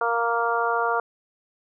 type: harmonic tone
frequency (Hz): 233.1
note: A#3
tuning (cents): 0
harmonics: 2 / 3 / 4 / 5 / 6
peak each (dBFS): -27 / -27 / -27 / -27 / -27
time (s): 0.01-1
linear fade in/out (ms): 2
effects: none